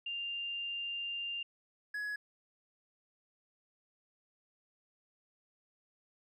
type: tone pair in turn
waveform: sine / triangle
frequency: 2794 / 1681.6 Hz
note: F7 / G#6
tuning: 0 / +21 cents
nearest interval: major sixth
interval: 879 cents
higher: first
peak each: -36 / -34 dBFS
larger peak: second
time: 0.06-1.43 / 1.94-2.16 s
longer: first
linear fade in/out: 5 ms
effects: none